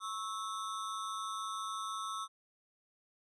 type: ring-modulated tone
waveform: square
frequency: 1205 Hz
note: D6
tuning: 44 cents sharp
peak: -35 dBFS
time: 0-2.28 s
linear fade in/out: 50 ms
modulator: 103 Hz
effects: resampled to 24000 Hz